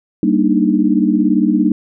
sine chord, Eb major seventh, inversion first, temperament equal, 196 / 233.1 / 293.7 / 311.1 Hz, G3 / Bb3 / D4 / Eb4, 0 / 0 / 0 / 0 cents, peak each -16 dBFS, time 0.23-1.72 s, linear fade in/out 2 ms, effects none

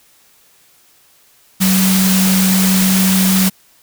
sine tone in noise, 188.9 Hz, F#3, 36 cents sharp, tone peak -11 dBFS, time 1.6-3.5 s, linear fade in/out 20 ms, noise white, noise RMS -17 dBFS, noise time 1.6-3.5 s, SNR +3 dB, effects white hiss -51 dBFS RMS until 3.82 s

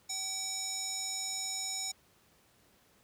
square tone with band-pass filter, 765 Hz, G5, 42 cents flat, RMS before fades -37 dBFS, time 0.09-1.92 s, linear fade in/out 10 ms, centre 6400 Hz, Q 5.1, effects pink hiss -66 dBFS RMS until 3.03 s + high-pass 60 Hz 12 dB/octave

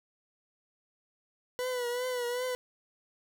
40% pulse tone with vibrato, 493.9 Hz, B4, in tune, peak -30 dBFS, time 1.59-2.55 s, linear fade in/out 0 ms, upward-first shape triangle, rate 2.6 Hz, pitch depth 62 cents each way, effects none

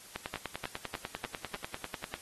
two click trains, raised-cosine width 0.3 ms, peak -20 / -20 dBFS, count 21 / 5, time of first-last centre 0.16-2.14 / 0.34-1.541 s, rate 10.1 / 3.33 Hz, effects white hiss -52 dBFS RMS until 2.21 s + AAC 32 kbps

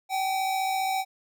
square tone pair together, 765.1 / 820 Hz, G5 / G#5, -42 / -22 cents, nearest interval minor second, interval 120 cents, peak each -26 / -36 dBFS, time 0.09-1.05 s, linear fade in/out 50 ms, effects none

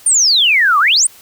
sine exponential two-way sweep, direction down then up, 9410 to 1120 to 9410 Hz, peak -8 dBFS, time 0.06-1.07 s, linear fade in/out 5 ms, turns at 0.79 s, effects white hiss -42 dBFS RMS until 1.21 s

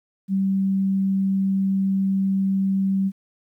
sine tone, 193.4 Hz, G3, 23 cents flat, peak -18 dBFS, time 0.28-3.12 s, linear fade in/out 50 ms, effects 10-bit

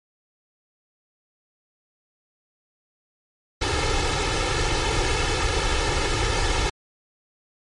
pink noise with comb filter, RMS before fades -22 dBFS, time 3.61-6.7 s, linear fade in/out 10 ms, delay 2.3 ms, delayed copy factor +0.95, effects low-pass 6000 Hz 12 dB/octave + MP3 48 kbps

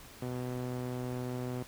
sawtooth tone with band-pass filter, 125.1 Hz, B2, 23 cents sharp, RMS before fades -37 dBFS, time 0.22-1.63 s, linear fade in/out 2 ms, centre 340 Hz, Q 0.65, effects pink hiss -52 dBFS RMS until 1.67 s

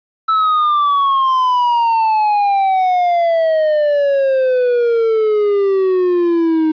triangle exponential sweep, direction down, 1318.5 to 311.2 Hz, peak -9 dBFS, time 0.28-6.72 s, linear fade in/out 10 ms, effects resampled to 11025 Hz + 8-bit

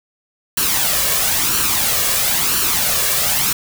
white noise with flanger, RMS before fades -17 dBFS, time 0.57-3.53 s, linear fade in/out 5 ms, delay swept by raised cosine 0.69 to 1.79 ms, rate 1 Hz, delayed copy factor +0.55, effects none

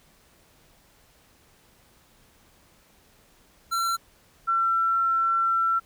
square / sine tone pair in turn, 1356 / 1349.4 Hz, E6 / E6, +49 / +40 cents, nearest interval unison, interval 9 cents, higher first, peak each -24 / -20 dBFS, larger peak second, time 3.71-3.97 / 4.47-5.8 s, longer second, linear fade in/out 20 ms, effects pink hiss -59 dBFS RMS until 5.85 s

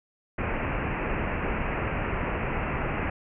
pink low-pass noise, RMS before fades -29 dBFS, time 0.38-3.1 s, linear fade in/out 5 ms, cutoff 2700 Hz, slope 96 dB/octave, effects none

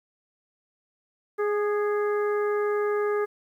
harmonic tone with a mistuned harmonic, 416.1 Hz, G#4, 3 cents sharp, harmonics 1 / 2 / 3 / 4 / 5, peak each -23 / -38 / -33 / -37 / -43 dBFS, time 1.38-3.26 s, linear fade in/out 20 ms, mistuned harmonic 3, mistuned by -25 cents, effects 10-bit

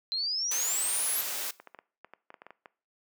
sine exponential sweep, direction up, 4060 to 11880 Hz, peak -28 dBFS, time 0.12-1.21 s, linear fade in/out 0 ms
white noise, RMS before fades -34 dBFS, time 0.51-1.51 s, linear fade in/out 5 ms
clicks, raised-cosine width 0.5 ms, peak -30 dBFS, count 12, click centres 1.6 / 1.673 / 1.747 / 1.789 / 2.046 / 2.136 / 2.304 / 2.342 / 2.419 / 2.466 / 2.506 / 2.658 s
effects noise-tail reverb RT60 0.4 s tail -20 dB re dry + high-pass 400 Hz 12 dB/octave

